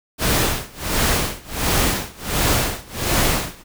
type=noise with tremolo; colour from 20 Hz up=pink; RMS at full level=-17 dBFS; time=0.18-3.64 s; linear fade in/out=50 ms; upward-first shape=sine; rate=1.4 Hz; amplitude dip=95%; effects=none